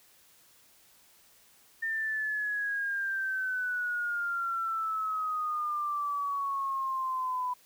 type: exponential sweep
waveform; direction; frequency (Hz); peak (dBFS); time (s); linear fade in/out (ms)
sine; down; 1809 to 993; -29; 1.82-7.54; 10
effects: white hiss -61 dBFS RMS until 7.65 s